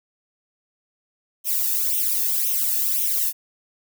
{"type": "noise with flanger", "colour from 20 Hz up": "violet", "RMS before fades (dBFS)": -22, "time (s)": [1.44, 3.33], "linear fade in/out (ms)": 50, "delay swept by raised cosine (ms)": [0.32, 1.14], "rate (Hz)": 1.9, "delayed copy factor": 0.9, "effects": []}